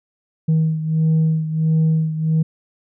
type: beating tone pair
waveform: sine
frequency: 158.7 / 160.2 Hz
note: D#3 / E3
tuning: +35 / -49 cents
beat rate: 1.5 Hz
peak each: -14 / -19 dBFS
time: 0.48-2.43 s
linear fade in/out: 10 ms
effects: tanh soft clip ceiling -11 dBFS